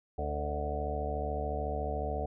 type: harmonic tone with a mistuned harmonic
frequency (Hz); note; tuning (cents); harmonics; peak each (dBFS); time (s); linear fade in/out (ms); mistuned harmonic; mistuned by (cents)
73.9; D2; +11; 1 / 2 / 3 / 4 / 6 / 7 / 8 / 9 / 10; -35 / -45 / -45 / -46 / -39 / -44 / -40 / -43 / -38; 0.18-2.26; 5; 9; -30
effects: none